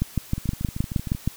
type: two click trains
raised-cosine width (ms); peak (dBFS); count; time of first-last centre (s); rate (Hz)
5; -9 / -17; 9 / 11; 0.02-1.276 / 0.38-1.149; 6.37 / 13
effects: white hiss -45 dBFS RMS until 1.36 s